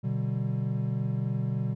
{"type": "chord", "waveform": "triangle", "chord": "G major", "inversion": "first", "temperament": "equal with one note detuned", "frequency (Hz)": [123.47, 146.83, 192.3], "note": ["B2", "D3", "G3"], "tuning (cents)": [0, 0, -33], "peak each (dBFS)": [-27, -30, -31], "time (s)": [0.03, 1.75], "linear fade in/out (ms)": 20, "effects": []}